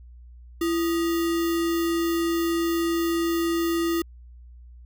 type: tone with sample-and-hold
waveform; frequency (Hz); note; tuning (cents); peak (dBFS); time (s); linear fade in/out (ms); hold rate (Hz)
sine; 335.9; E4; +33; -21; 0.61-4.02; 5; 1575
effects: added 60 Hz sine -43 dBFS peak until 4.85 s